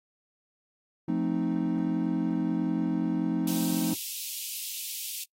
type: chord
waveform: triangle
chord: F dominant seventh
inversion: none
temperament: equal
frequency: 174.61 / 220 / 261.6 / 311.1 Hz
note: F3 / A3 / C4 / Eb4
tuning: 0 / 0 / 0 / 0 cents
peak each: -29 / -30 / -29 / -28 dBFS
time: 1.08-3.94 s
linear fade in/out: 5 ms
type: high-pass noise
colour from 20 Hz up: white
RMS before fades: -36 dBFS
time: 3.47-5.24 s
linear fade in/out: 5 ms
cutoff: 2500 Hz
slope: 48 dB/octave
effects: noise-tail reverb RT60 0.1 s tail -24 dB re dry + AAC 48 kbps